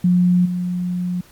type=tone with level steps; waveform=sine; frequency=178.8 Hz; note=F3; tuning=41 cents sharp; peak=-11 / -19 dBFS; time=0.04-1.21 s; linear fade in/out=5 ms; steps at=0.45 s; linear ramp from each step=10 ms; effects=pink hiss -49 dBFS RMS until 1.31 s + MP3 96 kbps